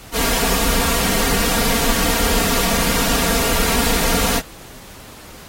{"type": "noise with comb filter", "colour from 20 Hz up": "pink", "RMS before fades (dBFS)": -18, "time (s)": [0.12, 4.42], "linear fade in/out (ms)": 50, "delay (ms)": 4.3, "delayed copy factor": 1, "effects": ["pink hiss -40 dBFS RMS until 5.48 s", "AAC 48 kbps"]}